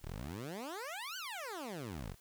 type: exponential two-way sweep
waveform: 15% pulse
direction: up then down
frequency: 31.22 to 1568 to 37.38 Hz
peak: -35 dBFS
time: 0.01-2.16 s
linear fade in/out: 50 ms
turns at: 1.17 s
effects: white hiss -65 dBFS RMS until 2.2 s